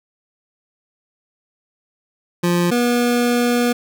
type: tone pair in turn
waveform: 25% pulse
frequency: 174.61 / 241.6 Hz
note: F3 / B3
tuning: 0 / -38 cents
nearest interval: tritone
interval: 562 cents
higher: second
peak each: -11 dBFS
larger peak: neither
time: 2.43-2.71 / 2.71-3.73 s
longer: second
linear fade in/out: 10 ms
effects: none